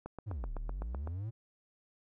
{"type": "click train", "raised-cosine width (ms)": 1, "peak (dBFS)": -28, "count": 9, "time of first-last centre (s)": [0.06, 1.074], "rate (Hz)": 7.89}
{"type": "exponential two-way sweep", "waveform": "triangle", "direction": "down then up", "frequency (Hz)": [118.1, 32.55, 118.1], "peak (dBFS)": -34, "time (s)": [0.26, 1.31], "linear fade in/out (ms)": 20, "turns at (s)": 0.54}
{"effects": []}